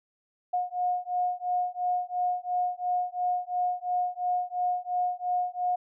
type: beating tone pair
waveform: sine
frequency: 719 / 721.9 Hz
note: F#5 / F#5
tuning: -50 / -43 cents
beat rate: 2.9 Hz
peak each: -29 dBFS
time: 0.53-5.76 s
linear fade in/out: 10 ms
effects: none